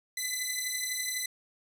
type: beating tone pair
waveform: 10% pulse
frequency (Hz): 2005 / 2017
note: B6 / B6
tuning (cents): +26 / +36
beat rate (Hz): 12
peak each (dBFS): -25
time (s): 0.17-1.26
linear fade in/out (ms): 5
effects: none